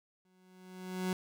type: tone with exponential growth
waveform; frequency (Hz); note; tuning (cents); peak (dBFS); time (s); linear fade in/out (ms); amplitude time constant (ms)
30% pulse; 184.6; F#3; -4; -27; 0.25-1.13; 2; 190
effects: none